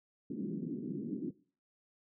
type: band-pass noise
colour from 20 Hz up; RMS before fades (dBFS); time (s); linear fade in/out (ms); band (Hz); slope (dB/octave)
white; -39; 0.3-1.31; 5; 150 to 340; 48
effects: noise-tail reverb RT60 0.4 s tail -18 dB re dry